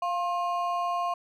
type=ring-modulated tone; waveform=triangle; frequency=883 Hz; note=A5; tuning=6 cents sharp; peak=-21 dBFS; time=0.02-1.14 s; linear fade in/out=5 ms; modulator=184 Hz; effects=none